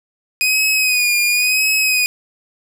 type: tone with vibrato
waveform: sawtooth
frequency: 2489 Hz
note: D#7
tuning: in tune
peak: -10 dBFS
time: 0.41-2.06 s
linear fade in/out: 0 ms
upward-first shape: sine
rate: 0.95 Hz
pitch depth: 51 cents each way
effects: none